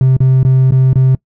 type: tone with dropouts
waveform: triangle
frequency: 130.9 Hz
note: C3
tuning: 1 cent sharp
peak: -3 dBFS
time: 0.01-1.15 s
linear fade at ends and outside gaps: 2 ms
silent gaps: 0.167-0.204 / 0.431-0.449 / 0.708-0.721 / 0.932-0.956 s
effects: noise-tail reverb RT60 0.1 s tail -24 dB re dry + tanh soft clip ceiling 0 dBFS